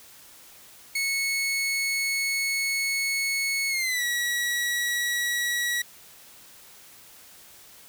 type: tone with pitch glide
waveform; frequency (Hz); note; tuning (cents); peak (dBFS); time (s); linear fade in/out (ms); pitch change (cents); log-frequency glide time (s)
sawtooth; 2200 to 1926.3; C#7 to B6; -14 to -44; -21; 0.95-5.82; 5; -230; 3.69-4.04
effects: white hiss -50 dBFS RMS until 7.88 s